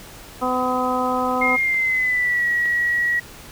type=harmonic tone; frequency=253.1 Hz; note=B3; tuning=43 cents sharp; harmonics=1 / 2 / 3 / 4 / 5; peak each=-25 / -25 / -25 / -25 / -25 dBFS; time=0.41-1.57 s; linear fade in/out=20 ms
type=tone with pitch glide; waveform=sine; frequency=2128 to 1917.9 Hz; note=C7 to A#6; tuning=+29 to +49 cents; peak=-17 dBFS; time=1.41-3.2 s; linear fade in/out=10 ms; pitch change=-180 cents; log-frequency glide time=1.59-2.47 s
type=clicks; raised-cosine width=0.3 ms; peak=-21 dBFS; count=2; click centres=1.744 / 2.657 s
effects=pink hiss -41 dBFS RMS until 3.51 s